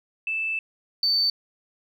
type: tone pair in turn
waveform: sine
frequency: 2637 / 4548 Hz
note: E7 / C#8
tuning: 0 / +44 cents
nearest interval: major sixth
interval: 944 cents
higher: second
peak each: -24 / -18 dBFS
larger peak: second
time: 0.27-0.59 / 1.03-1.3 s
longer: first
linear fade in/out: 2 ms
effects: tanh soft clip ceiling -14 dBFS